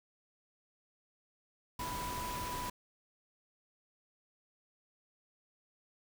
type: tone in noise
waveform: sine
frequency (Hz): 987.8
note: B5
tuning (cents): 0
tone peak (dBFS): -39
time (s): 1.79-2.7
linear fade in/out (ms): 5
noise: pink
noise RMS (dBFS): -42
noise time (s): 1.79-2.7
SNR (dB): 0
effects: none